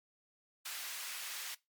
pink high-pass noise, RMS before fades -43 dBFS, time 0.65-1.55 s, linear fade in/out 10 ms, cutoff 1700 Hz, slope 12 dB/octave, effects noise-tail reverb RT60 0.2 s tail -20 dB re dry + MP3 96 kbps

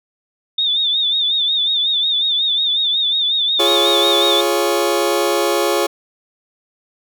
sine tone with vibrato, 3606 Hz, A7, 42 cents sharp, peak -14 dBFS, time 0.58-4.41 s, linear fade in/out 5 ms, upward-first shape sine, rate 5.5 Hz, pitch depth 76 cents each way
sawtooth chord, Db major, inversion first, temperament just, 346.5 / 415.8 / 554.4 Hz, F4 / Ab4 / Db5, -14 / +2 / 0 cents, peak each -15 dBFS, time 3.59-5.87 s, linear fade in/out 10 ms
effects none

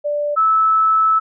sine tone pair in turn, 587.3 / 1306.3 Hz, D5 / E6, 0 / -16 cents, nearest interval octave + major second, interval 1384 cents, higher second, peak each -17 / -11 dBFS, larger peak second, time 0.04-0.36 / 0.36-1.2 s, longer second, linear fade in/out 20 ms, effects none

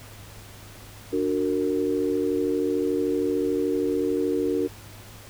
sine chord, D augmented, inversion none, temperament just, 293.7 / 367.1 / 458.9 Hz, D4 / F#4 / A#4, 0 / -14 / -27 cents, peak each -26 dBFS, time 1.12-4.68 s, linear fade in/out 20 ms, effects added 103 Hz sine -46 dBFS peak until 5.29 s + pink hiss -46 dBFS RMS until 5.29 s

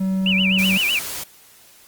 triangle tone, 190 Hz, F#3, 46 cents sharp, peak -16 dBFS, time 0-0.78 s, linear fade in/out 10 ms
sine tone with vibrato, 2647 Hz, E7, 7 cents sharp, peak -17 dBFS, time 0.26-0.99 s, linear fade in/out 2 ms, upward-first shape sine, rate 7.9 Hz, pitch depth 220 cents each way
white noise, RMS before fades -29 dBFS, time 0.58-1.24 s, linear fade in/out 10 ms
effects white hiss -49 dBFS RMS until 1.87 s + Opus 32 kbps

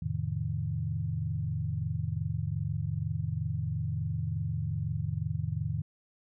sine chord, F dominant seventh, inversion none, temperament equal with one note detuned, 87.31 / 110 / 133.25 / 155.56 Hz, F2 / A2 / C3 / Eb3, 0 / 0 / +32 / 0 cents, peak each -36 / -34 / -37 / -34 dBFS, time 0.02-5.82 s, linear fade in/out 5 ms, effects none

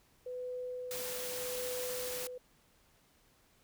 sine tone with tremolo, 500 Hz, B4, 21 cents sharp, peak -37 dBFS, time 0.26-2.38 s, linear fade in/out 5 ms, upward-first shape sine, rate 0.84 Hz, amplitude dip 40%
white noise, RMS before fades -41 dBFS, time 0.91-2.27 s, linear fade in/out 0 ms
effects pink hiss -68 dBFS RMS until 3.63 s

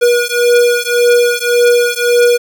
square beating tone pair, 480.7 / 482.5 Hz, B4 / B4, -47 / -40 cents, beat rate 1.8 Hz, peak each -12 dBFS, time 0.01-2.38 s, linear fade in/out 20 ms, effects none

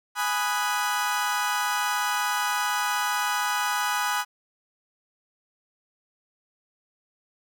35% pulse chord, G# minor seventh, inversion none, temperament equal, 830.6 / 987.8 / 1244.5 / 1480 Hz, G#5 / B5 / D#6 / F#6, 0 / 0 / 0 / 0 cents, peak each -28 dBFS, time 0.15-4.25 s, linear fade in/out 50 ms, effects none

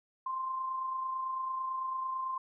sine tone with amplitude modulation, 1046.5 Hz, C6, in tune, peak -31 dBFS, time 0.26-2.38 s, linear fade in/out 5 ms, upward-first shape sine, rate 29 Hz, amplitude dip 35%, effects none

